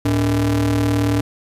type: ring-modulated tone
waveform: square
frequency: 89.8 Hz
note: F2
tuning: 49 cents sharp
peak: -13 dBFS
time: 0.05-1.21 s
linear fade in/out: 5 ms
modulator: 199 Hz
effects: resampled to 32000 Hz + 8-bit